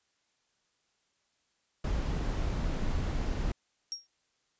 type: noise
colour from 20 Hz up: brown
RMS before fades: -31 dBFS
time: 1.84-3.52 s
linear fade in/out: 5 ms
type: tone with exponential decay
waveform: sine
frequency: 5588 Hz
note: F8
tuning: in tune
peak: -30 dBFS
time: 3.92-4.07 s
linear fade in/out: 0 ms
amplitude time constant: 32 ms
effects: white hiss -75 dBFS RMS until 4.59 s + resampled to 16000 Hz